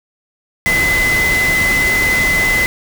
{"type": "tone in noise", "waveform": "sine", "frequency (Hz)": 2029, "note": "B6", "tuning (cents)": 46, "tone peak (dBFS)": -12, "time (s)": [0.66, 2.66], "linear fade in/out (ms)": 0, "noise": "pink", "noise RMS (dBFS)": -20, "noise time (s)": [0.66, 2.66], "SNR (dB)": 5, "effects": []}